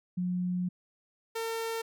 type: tone pair in turn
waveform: sine / sawtooth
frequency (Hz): 180 / 453.6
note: F#3 / A#4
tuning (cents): -47 / -47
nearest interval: octave + major third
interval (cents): 1600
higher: second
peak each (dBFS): -28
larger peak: neither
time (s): 0.17-0.69 / 1.35-1.82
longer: first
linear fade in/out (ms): 10
effects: none